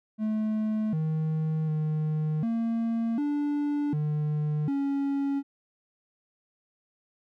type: tone with pitch steps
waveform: triangle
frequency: 216.2 / 157.3 / 154.4 / 229.1 / 291.4 / 150.6 / 278.5 Hz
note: A3 / D#3 / D#3 / A#3 / D4 / D3 / C#4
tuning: -30 / +19 / -13 / -30 / -13 / +44 / +8 cents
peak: -23 dBFS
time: 0.18-5.43 s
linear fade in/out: 50 ms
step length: 750 ms
effects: none